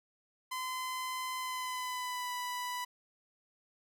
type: tone with pitch glide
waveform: sawtooth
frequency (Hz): 1025 to 988.4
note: C6 to B5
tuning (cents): -36 to +1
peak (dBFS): -32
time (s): 0.51-2.85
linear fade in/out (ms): 10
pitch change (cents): -63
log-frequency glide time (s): 1.38-2.32
effects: none